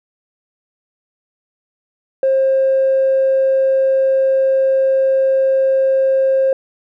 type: tone with tanh clipping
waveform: triangle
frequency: 533 Hz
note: C5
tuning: 32 cents sharp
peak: -11 dBFS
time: 2.23-6.53 s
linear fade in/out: 2 ms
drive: 5 dB
effects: none